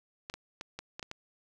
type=clicks; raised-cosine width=0.2 ms; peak=-22 dBFS; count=7; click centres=0.299 / 0.34 / 0.611 / 0.79 / 0.995 / 1.028 / 1.114 s; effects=none